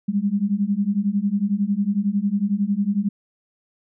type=beating tone pair; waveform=sine; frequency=196 / 207 Hz; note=G3 / G#3; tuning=0 / -5 cents; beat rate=11 Hz; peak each=-22 / -21 dBFS; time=0.08-3.09 s; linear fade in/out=10 ms; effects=none

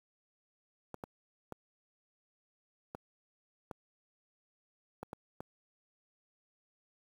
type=clicks; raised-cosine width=1 ms; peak=-27 dBFS; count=8; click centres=0.943 / 1.038 / 1.523 / 2.949 / 3.712 / 5.03 / 5.131 / 5.405 s; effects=high-pass 80 Hz 12 dB/octave + 9-bit

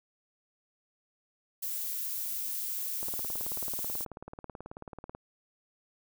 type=noise; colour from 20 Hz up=violet; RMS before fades=-35 dBFS; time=1.62-4.05 s; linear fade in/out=10 ms
type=click train; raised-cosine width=1 ms; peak=-28 dBFS; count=40; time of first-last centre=3.03-5.15 s; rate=18.4 Hz
effects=none

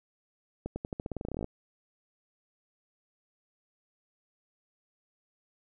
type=accelerating click train; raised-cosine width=2 ms; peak=-21 dBFS; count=18; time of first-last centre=0.66-1.444 s; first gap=100 ms; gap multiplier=0.89; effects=none

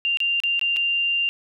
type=tone with dropouts; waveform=sine; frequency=2786 Hz; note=F7; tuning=5 cents flat; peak=-19 dBFS; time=0.05-1.29 s; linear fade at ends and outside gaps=0 ms; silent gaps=0.172-0.203 / 0.402-0.436 / 0.594-0.613 / 0.763-0.768 s; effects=none

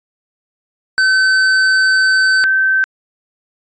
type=tone pair in turn; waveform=square / sine; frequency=1531 / 1547 Hz; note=G6 / G6; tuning=-41 / -23 cents; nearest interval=unison; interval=18 cents; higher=second; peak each=-10 / -10 dBFS; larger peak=neither; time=0.98-2.44 / 2.44-2.84 s; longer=first; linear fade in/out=0 ms; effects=resampled to 16000 Hz

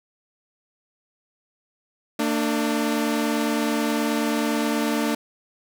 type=tone pair together; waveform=sawtooth; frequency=226.9 / 296.4 Hz; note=A#3 / D4; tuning=-47 / +16 cents; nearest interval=perfect fourth; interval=463 cents; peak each=-20 dBFS; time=2.19-5.15 s; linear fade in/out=5 ms; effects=none

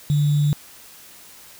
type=tone with sample-and-hold; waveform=sine; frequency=146.83 Hz; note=D3; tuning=in tune; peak=-15 dBFS; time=0.1-0.53 s; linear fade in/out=0 ms; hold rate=3675 Hz; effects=white hiss -45 dBFS RMS until 1.59 s

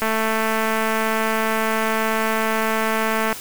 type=click train; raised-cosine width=0.5 ms; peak=-7 dBFS; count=732; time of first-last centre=0.02-3.328 s; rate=221 Hz; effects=white hiss -34 dBFS RMS until 3.4 s

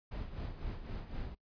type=noise with tremolo; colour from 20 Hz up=brown; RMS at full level=-39 dBFS; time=0.11-1.35 s; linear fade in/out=10 ms; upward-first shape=sine; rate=3.9 Hz; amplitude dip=60%; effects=noise-tail reverb RT60 0.1 s tail -23 dB re dry + resampled to 11025 Hz

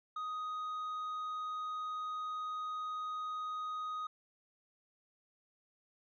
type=tone with tanh clipping; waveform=sine; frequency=1249 Hz; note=D#6; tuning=6 cents sharp; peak=-38 dBFS; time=0.16-4.07 s; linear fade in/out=5 ms; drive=4 dB; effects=none

